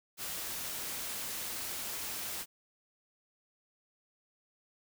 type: noise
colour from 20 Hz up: white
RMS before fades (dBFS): -39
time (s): 0.17-2.46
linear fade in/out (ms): 50
effects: none